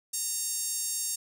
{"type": "tone with high-pass filter", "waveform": "5% pulse", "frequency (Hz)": 924, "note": "A#5", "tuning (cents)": -16, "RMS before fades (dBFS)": -32, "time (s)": [0.13, 1.16], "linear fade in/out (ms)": 10, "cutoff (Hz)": 6900, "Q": 1.4, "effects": []}